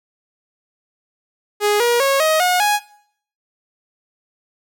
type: tone with pitch steps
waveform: sawtooth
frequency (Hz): 415.3 / 477.1 / 548 / 629.5 / 723.1 / 830.6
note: G#4 / A#4 / C#5 / D#5 / F#5 / G#5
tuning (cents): 0 / +40 / -20 / +20 / -40 / 0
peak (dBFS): -10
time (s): 1.6-2.8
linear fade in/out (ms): 50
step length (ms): 200
effects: noise-tail reverb RT60 0.6 s tail -19 dB re dry